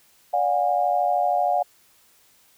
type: tone cluster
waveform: sine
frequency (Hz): 579 / 720 / 813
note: D5 / F#5 / G#5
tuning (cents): -25 / -47 / -37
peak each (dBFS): -26 / -20 / -26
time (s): 0.33-1.63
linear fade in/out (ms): 10
effects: white hiss -58 dBFS RMS until 2.57 s